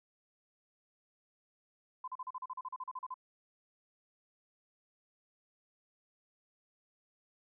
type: tone bursts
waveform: sine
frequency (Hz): 1021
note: C6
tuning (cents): -43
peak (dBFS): -38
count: 15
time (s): 2.04-3.142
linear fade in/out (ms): 5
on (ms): 38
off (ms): 38
effects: none